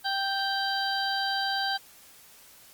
harmonic tone, 784 Hz, G5, in tune, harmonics 1 / 2 / 4 / 5 / 6, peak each -30 / -31 / -35 / -35 / -34 dBFS, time 0.04-1.78 s, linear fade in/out 20 ms, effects white hiss -53 dBFS RMS until 2.73 s + Opus 32 kbps

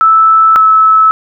sine tone pair in turn, 1314 / 1301.9 Hz, E6 / E6, -6 / -22 cents, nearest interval unison, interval 16 cents, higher first, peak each -3 dBFS, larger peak neither, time 0.01-0.56 / 0.56-1.11 s, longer neither, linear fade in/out 0 ms, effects none

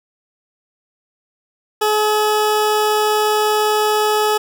20% pulse tone, 425.4 Hz, G#4, 42 cents sharp, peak -9 dBFS, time 1.81-4.38 s, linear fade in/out 10 ms, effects none

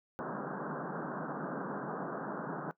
pink band-pass noise, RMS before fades -39 dBFS, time 0.19-2.71 s, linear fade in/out 0 ms, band 140 to 1600 Hz, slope 96 dB/octave, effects noise-tail reverb RT60 0.1 s tail -18 dB re dry

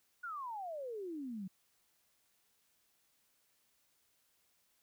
sine exponential sweep, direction down, 1480 to 180.6 Hz, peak -40 dBFS, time 0.23-1.48 s, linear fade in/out 10 ms, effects white hiss -75 dBFS RMS until 4.82 s

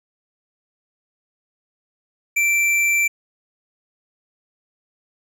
sine tone with hard clipping, 2344 Hz, D7, 4 cents flat, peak -17 dBFS, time 2.36-3.08 s, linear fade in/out 10 ms, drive 11 dB, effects none

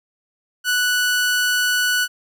sawtooth tone, 1480 Hz, F#6, in tune, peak -13 dBFS, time 0.64-2.08 s, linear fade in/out 50 ms, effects none

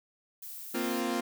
violet noise, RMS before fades -43 dBFS, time 0.42-1.01 s, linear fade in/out 5 ms
sawtooth chord, Bb suspended second, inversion none, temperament equal, 233.1 / 261.6 / 349.2 Hz, Bb3 / C4 / F4, 0 / 0 / 0 cents, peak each -30 dBFS, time 0.74-1.21 s, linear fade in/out 10 ms
effects none

